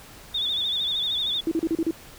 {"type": "tone with vibrato", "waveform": "sine", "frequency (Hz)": 3554, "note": "A7", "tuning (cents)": 17, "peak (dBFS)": -23, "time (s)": [0.34, 1.41], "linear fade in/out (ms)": 10, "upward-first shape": "sine", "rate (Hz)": 13, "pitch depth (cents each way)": 82}
{"type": "tone bursts", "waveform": "sine", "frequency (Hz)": 326.7, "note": "E4", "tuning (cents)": -15, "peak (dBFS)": -20, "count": 6, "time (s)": [1.47, 1.909], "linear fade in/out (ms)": 2, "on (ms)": 44, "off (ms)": 35}
{"effects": ["pink hiss -46 dBFS RMS until 2.18 s"]}